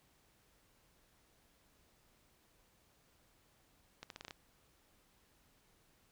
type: accelerating click train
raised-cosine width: 0.2 ms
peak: -29 dBFS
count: 7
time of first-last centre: 4.03-4.308 s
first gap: 72 ms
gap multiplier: 0.82
effects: pink hiss -71 dBFS RMS until 6.11 s